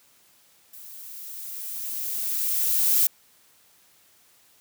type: noise with level ramp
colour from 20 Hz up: violet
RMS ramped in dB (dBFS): -44 to -19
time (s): 0.73-3.07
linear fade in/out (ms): 5
effects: white hiss -59 dBFS RMS until 4.6 s + high-pass 60 Hz 12 dB/octave